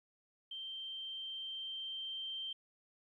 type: tone with level ramp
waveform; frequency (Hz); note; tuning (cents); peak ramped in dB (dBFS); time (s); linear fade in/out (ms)
sine; 3138; G7; +1; -42 to -39; 0.51-2.53; 5
effects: 13-bit